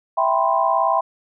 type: chord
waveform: sine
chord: C major seventh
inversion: first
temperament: equal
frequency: 659.3 / 784 / 987.8 / 1046.5 Hz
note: E5 / G5 / B5 / C6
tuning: 0 / 0 / 0 / 0 cents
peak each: -21 dBFS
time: 0.17-1.01 s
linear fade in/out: 10 ms
effects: none